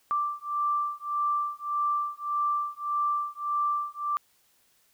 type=beating tone pair; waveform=sine; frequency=1174.7 / 1176.4 Hz; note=D6 / D6; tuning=0 / +3 cents; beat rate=1.7 Hz; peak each=-29 dBFS; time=0.11-4.17 s; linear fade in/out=0 ms; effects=white hiss -66 dBFS RMS until 4.93 s